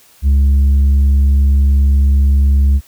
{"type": "tone with tanh clipping", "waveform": "triangle", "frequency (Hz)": 69.3, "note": "C#2", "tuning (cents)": 0, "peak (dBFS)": -8, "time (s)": [0.22, 2.81], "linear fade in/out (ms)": 50, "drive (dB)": 8, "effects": ["white hiss -47 dBFS RMS until 2.87 s"]}